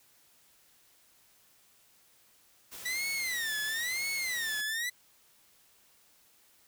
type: noise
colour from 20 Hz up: white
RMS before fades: -45 dBFS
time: 2.71-4.62 s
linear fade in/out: 20 ms
type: tone with vibrato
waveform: sawtooth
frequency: 1940 Hz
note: B6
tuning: 31 cents flat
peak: -28 dBFS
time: 2.85-4.9 s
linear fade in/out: 10 ms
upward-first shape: sine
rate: 1 Hz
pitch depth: 220 cents each way
effects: white hiss -64 dBFS RMS until 6.67 s